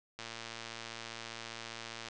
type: click train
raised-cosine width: 0.2 ms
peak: -25 dBFS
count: 219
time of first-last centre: 0.19-2.086 s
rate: 115 Hz
effects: resampled to 22050 Hz